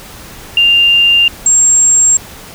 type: tone pair in turn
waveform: sine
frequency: 2794 / 7520 Hz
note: F7 / A#8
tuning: 0 / +14 cents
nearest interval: octave + perfect fourth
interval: 1714 cents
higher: second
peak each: -5 dBFS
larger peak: neither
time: 0.57-1.28 / 1.46-2.17 s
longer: neither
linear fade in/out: 2 ms
effects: pink hiss -32 dBFS RMS until 2.54 s